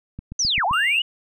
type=click train; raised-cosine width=5 ms; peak=-20 dBFS; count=5; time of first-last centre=0.19-0.711 s; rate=7.68 Hz
type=linear two-way sweep; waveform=sine; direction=down then up; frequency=6272 to 668 to 2992 Hz; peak=-18 dBFS; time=0.39-1.02 s; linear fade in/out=5 ms; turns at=0.65 s
type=tone; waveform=triangle; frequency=2794 Hz; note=F7; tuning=in tune; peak=-22 dBFS; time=0.73-0.99 s; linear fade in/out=5 ms
effects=none